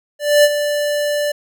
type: tone with ADSR envelope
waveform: square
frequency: 587.3 Hz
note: D5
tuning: in tune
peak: -7 dBFS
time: 0.19-1.32 s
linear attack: 250 ms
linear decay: 43 ms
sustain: -10 dB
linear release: 7 ms
effects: none